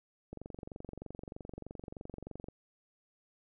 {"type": "click train", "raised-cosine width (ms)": 2, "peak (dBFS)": -30, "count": 51, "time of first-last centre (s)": [0.33, 2.485], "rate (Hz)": 23.2, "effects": []}